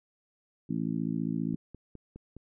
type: harmonic tone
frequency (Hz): 55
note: A1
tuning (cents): 0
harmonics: 2 / 3 / 4 / 5 / 6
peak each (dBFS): -45 / -33 / -33 / -34 / -40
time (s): 0.69-1.56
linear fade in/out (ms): 10
type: click train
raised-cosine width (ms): 3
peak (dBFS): -32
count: 5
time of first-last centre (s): 1.54-2.366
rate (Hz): 4.84
effects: none